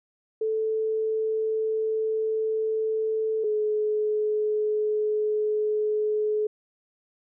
sine tone pair in turn, 438.8 / 425.6 Hz, A4 / G#4, -5 / +42 cents, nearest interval minor second, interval 53 cents, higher first, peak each -23 / -22 dBFS, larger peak second, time 0.41-3.44 / 3.44-6.47 s, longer neither, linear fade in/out 5 ms, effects none

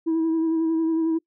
sine tone with vibrato, 324.7 Hz, E4, 26 cents flat, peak -17 dBFS, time 0.06-1.19 s, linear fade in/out 20 ms, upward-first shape sine, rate 11 Hz, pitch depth 24 cents each way, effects noise-tail reverb RT60 0.1 s tail -24 dB re dry + tanh soft clip ceiling -18 dBFS

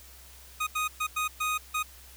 25% pulse tone bursts at uneven times, 1244.5 Hz, D#6, in tune, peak -23 dBFS, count 6, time 0.6-0.67 / 0.75-0.88 / 1-1.07 / 1.16-1.28 / 1.4-1.58 / 1.74-1.83 s, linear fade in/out 10 ms, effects added 64 Hz sine -52 dBFS peak until 2.16 s + white hiss -52 dBFS RMS until 2.16 s

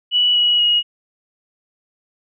sine tone with pitch steps, 2947 / 2918 / 2890 Hz, F#7 / F#7 / F#7, -8 / -25 / -41 cents, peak -12 dBFS, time 0.11-0.83 s, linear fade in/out 50 ms, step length 240 ms, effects none

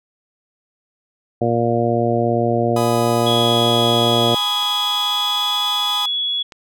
harmonic tone, 117.6 Hz, A#2, 16 cents sharp, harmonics 1 / 2 / 3 / 4 / 5 / 6, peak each -22 / -22 / -22 / -22 / -22 / -22 dBFS, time 1.41-4.35 s, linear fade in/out 5 ms
45% pulse chord, G# minor, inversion none, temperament just, 830.6 / 996.7 / 1245.9 Hz, G#5 / B5 / D#6, 0 / +16 / +2 cents, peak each -27 dBFS, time 2.76-6.06 s, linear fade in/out 5 ms
sine tone with pitch glide, 3343 to 3374 Hz, G#7 to G#7, +11 to +27 cents, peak -18 dBFS, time 3.26-6.43 s, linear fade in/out 10 ms, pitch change +16 cents, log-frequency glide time 4.64-5.62 s
clicks, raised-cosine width 0.2 ms, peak -21 dBFS, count 2, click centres 4.627 / 6.522 s
effects none

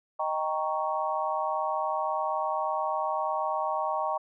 sine chord, Eb dominant seventh, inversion none, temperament equal, 622.3 / 784 / 932.3 / 1108.7 Hz, Eb5 / G5 / Bb5 / Db6, 0 / 0 / 0 / 0 cents, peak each -32 dBFS, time 0.19-4.18 s, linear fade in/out 10 ms, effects none

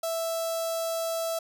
sawtooth tone with notch filter, 660 Hz, E5, 2 cents sharp, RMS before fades -30 dBFS, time 0.03-1.39 s, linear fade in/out 5 ms, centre 2100 Hz, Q 0.62, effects none

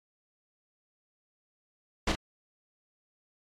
pink noise with echo, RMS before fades -26 dBFS, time 2.07-2.12 s, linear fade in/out 5 ms, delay 35 ms, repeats 1, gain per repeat -6 dB, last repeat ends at 2.155 s, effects low-pass 5000 Hz 12 dB/octave + MP3 64 kbps

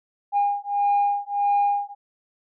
sine beating tone pair, 811 / 812.6 Hz, G#5 / G#5, -41 / -38 cents, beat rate 1.6 Hz, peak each -21 dBFS, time 0.32-1.95 s, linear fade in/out 50 ms, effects tanh soft clip ceiling -14 dBFS

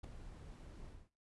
brown noise with ADSR envelope, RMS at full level -41 dBFS, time 0.03-1.1 s, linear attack 14 ms, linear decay 3 ms, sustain -11 dB, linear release 240 ms, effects noise-tail reverb RT60 0.3 s tail -19 dB re dry + resampled to 24000 Hz

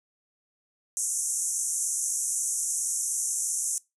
pink band-pass noise, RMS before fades -29 dBFS, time 0.97-3.78 s, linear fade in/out 0 ms, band 6000 to 11000 Hz, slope 96 dB/octave, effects noise-tail reverb RT60 0.2 s tail -21 dB re dry

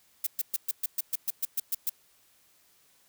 violet noise bursts, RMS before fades -28 dBFS, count 12, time 0.24-1.896 s, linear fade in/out 5 ms, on 28 ms, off 120 ms, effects white hiss -64 dBFS RMS until 3.08 s

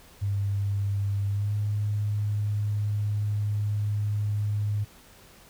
sine tone with pitch glide, 100 to 104.07 Hz, G2 to G#2, +35 to +4 cents, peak -24 dBFS, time 0.21-4.85 s, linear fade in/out 20 ms, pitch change +69 cents, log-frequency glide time 1.3-1.53 s, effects pink hiss -53 dBFS RMS until 5.49 s

